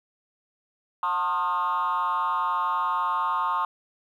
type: tone with frequency modulation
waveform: sine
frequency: 1070 Hz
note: C6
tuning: 38 cents sharp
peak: -21 dBFS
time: 1.03-3.65 s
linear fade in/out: 2 ms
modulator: 169 Hz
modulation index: 1.2
effects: tanh soft clip ceiling -20 dBFS + 10-bit